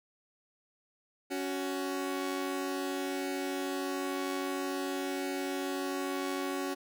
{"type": "tone pair together", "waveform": "sawtooth", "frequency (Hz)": [279.4, 372.7], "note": ["C#4", "F#4"], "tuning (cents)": [14, 13], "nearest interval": "perfect fourth", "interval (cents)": 499, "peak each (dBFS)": [-31, -32], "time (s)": [1.3, 6.75], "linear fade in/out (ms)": 20, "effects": []}